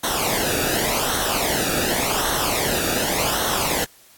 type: noise with flanger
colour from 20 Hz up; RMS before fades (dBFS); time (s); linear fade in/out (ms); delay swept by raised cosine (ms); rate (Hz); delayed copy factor
pink; -22; 0.03-3.85; 10; 0.41 to 0.97; 0.88; -0.7
effects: white hiss -51 dBFS RMS until 4.17 s + AAC 64 kbps